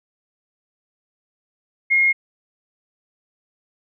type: tone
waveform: sine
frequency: 2145 Hz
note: C7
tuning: 42 cents sharp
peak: -13 dBFS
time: 1.9-2.13 s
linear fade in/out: 20 ms
effects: none